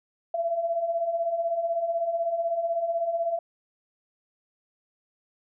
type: beating tone pair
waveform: sine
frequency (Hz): 660 / 676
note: E5 / E5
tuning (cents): +2 / +43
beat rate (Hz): 16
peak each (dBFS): -32 / -25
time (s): 0.34-3.39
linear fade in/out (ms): 5
effects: none